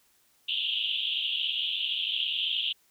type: band-pass noise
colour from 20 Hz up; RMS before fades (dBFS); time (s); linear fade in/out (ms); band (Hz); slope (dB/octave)
pink; -30; 0.48-2.73; 10; 2800 to 3500; 96
effects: white hiss -66 dBFS RMS until 2.9 s